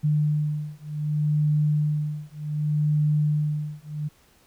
sine beating tone pair, 150 / 150.66 Hz, D3 / D3, +37 / +45 cents, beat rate 0.66 Hz, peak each -24 dBFS, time 0.03-4.09 s, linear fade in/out 20 ms, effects pink hiss -59 dBFS RMS until 4.46 s

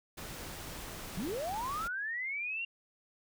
pink noise, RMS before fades -44 dBFS, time 0.17-1.88 s, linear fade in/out 10 ms
sine linear sweep, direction up, 151.5 to 2794 Hz, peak -34 dBFS, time 1.17-2.65 s, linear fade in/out 5 ms
effects none

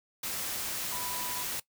sine tone in noise, 987.8 Hz, B5, in tune, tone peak -41 dBFS, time 0.92-1.43 s, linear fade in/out 5 ms, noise white, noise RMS -35 dBFS, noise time 0.23-1.6 s, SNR -9 dB, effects noise-tail reverb RT60 0.1 s tail -19 dB re dry

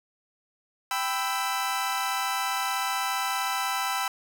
sawtooth chord, E minor, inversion first, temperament equal with one note detuned, 784 / 998.1 / 1318.5 Hz, G5 / B5 / E6, 0 / +18 / 0 cents, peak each -27 dBFS, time 0.91-4.08 s, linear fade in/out 2 ms, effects none

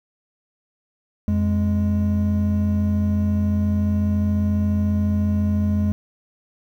triangle tone pair together, 87.31 / 207.7 Hz, F2 / G#3, 0 / 0 cents, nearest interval octave + minor third, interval 1500 cents, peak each -18 dBFS, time 1.28-5.92 s, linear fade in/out 0 ms, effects 9-bit

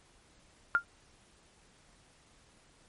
sine tone with exponential decay, 1400 Hz, F6, 4 cents sharp, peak -18 dBFS, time 0.75-0.84 s, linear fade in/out 0 ms, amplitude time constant 18 ms, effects pink hiss -63 dBFS RMS until 2.88 s + MP3 48 kbps

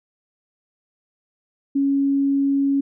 sine tone, 277.2 Hz, C#4, in tune, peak -16 dBFS, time 1.75-2.81 s, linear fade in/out 10 ms, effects none

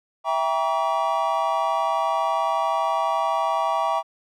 triangle chord, E diminished seventh, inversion none, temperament just, 659.3 / 791.1 / 949.3 / 1139.2 Hz, E5 / G5 / Bb5 / Db6, 0 / +16 / +31 / +47 cents, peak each -24 dBFS, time 0.24-4.03 s, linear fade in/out 50 ms, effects none

